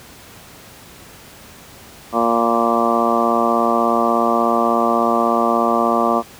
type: harmonic tone with a mistuned harmonic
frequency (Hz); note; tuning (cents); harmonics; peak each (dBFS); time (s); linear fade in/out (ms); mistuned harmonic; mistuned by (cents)
116.54; A#2; 0; 2 / 3 / 4 / 5 / 6 / 7 / 8 / 9 / 10; -21 / -23 / -24 / -22 / -20 / -26 / -26 / -24 / -20; 2.12-6.23; 50; 8; +30
effects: pink hiss -41 dBFS RMS until 6.39 s + high-pass 60 Hz 12 dB/octave